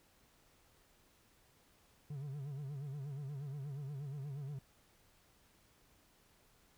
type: tone with vibrato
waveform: triangle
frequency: 140.7 Hz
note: C#3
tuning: 26 cents sharp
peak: -39 dBFS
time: 2.1-4.59 s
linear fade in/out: 5 ms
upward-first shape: sine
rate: 8.4 Hz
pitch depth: 110 cents each way
effects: pink hiss -69 dBFS RMS until 6.77 s